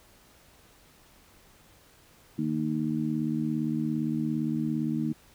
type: harmonic tone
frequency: 77.5 Hz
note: D#2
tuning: 6 cents flat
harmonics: 2 / 3 / 4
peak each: -32 / -29 / -31 dBFS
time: 2.38-5.13 s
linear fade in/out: 10 ms
effects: pink hiss -58 dBFS RMS until 5.34 s